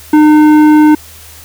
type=tone with tanh clipping; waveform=triangle; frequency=304 Hz; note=D#4; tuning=40 cents flat; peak=-4 dBFS; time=0.13-0.95 s; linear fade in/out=5 ms; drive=16 dB; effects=added 79 Hz sine -38 dBFS peak until 1.44 s + white hiss -35 dBFS RMS until 1.44 s